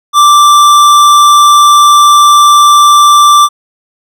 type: tone with tanh clipping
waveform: sine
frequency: 1174.7 Hz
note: D6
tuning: in tune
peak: -3 dBFS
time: 0.13-3.49 s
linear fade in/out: 50 ms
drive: 18 dB
effects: none